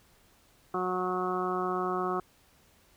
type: harmonic tone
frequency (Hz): 182.9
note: F#3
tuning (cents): -20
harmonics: 1 / 2 / 3 / 4 / 5 / 6 / 7 / 8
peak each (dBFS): -38 / -32 / -44 / -35 / -45 / -35 / -35 / -48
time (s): 0.74-2.2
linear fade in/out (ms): 2
effects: pink hiss -63 dBFS RMS until 2.96 s